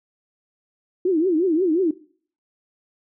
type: tone with vibrato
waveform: sine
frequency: 343.7 Hz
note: F4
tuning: 28 cents flat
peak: -16 dBFS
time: 1.05-1.91 s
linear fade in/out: 5 ms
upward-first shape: triangle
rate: 5.6 Hz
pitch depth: 240 cents each way
effects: noise-tail reverb RT60 0.5 s tail -20 dB re dry